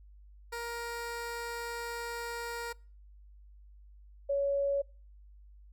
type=tone pair in turn; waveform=15% pulse / sine; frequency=470.1 / 560.2 Hz; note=A#4 / C#5; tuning=+15 / +18 cents; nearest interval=minor third; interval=303 cents; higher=second; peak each=-30 / -27 dBFS; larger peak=second; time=0.52-2.73 / 4.29-4.82 s; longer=first; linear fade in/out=10 ms; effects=noise-tail reverb RT60 0.4 s tail -26 dB re dry + added 50 Hz sine -52 dBFS peak until 5.72 s